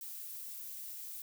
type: noise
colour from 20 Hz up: violet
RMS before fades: -45 dBFS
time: 0.01-1.22 s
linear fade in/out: 2 ms
effects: none